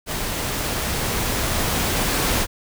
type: noise with level ramp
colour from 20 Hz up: pink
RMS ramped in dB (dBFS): -26 to -20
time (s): 0.06-2.47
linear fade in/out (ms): 50
effects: none